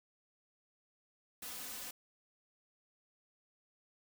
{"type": "noise with comb filter", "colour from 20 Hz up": "white", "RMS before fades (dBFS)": -45, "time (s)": [1.42, 1.91], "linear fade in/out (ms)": 5, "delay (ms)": 4, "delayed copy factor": 0.95, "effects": []}